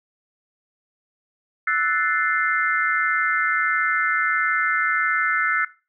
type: chord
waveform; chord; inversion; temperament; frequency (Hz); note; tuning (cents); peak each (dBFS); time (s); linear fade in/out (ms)
sine; F# half-diminished seventh; third; equal; 1318.5 / 1480 / 1760 / 2093; E6 / F#6 / A6 / C7; 0 / 0 / 0 / 0; -24; 1.67-5.65; 5
effects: noise-tail reverb RT60 0.3 s tail -18 dB re dry